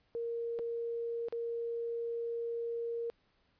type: tone with dropouts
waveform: sine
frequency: 466.2 Hz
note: A#4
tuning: in tune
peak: -34 dBFS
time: 0.15-3.1 s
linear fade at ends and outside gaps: 0 ms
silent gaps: 0.589-0.594 / 1.285-1.325 s
effects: pink hiss -73 dBFS RMS until 3.59 s + resampled to 11025 Hz